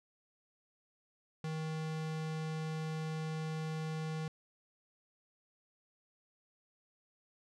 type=tone; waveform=square; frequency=157.8 Hz; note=D#3; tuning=25 cents sharp; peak=-37 dBFS; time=1.44-4.28 s; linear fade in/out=2 ms; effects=low-pass 7000 Hz 12 dB/octave